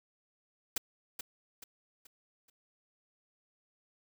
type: noise with echo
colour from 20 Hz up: white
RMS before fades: -32 dBFS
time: 0.76-0.78 s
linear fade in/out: 5 ms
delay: 430 ms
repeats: 4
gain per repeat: -8 dB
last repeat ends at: 2.5 s
effects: none